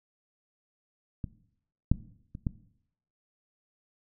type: clicks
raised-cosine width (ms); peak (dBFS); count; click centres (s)
5; -21 / -9 / -27 / -16; 4; 1.242 / 1.916 / 2.351 / 2.468
effects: noise-tail reverb RT60 0.7 s tail -17 dB re dry